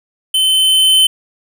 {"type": "tone with level ramp", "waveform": "square", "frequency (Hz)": 3064, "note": "G7", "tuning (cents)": -40, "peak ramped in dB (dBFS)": [-11, -7], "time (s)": [0.34, 1.07], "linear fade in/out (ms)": 5, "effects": []}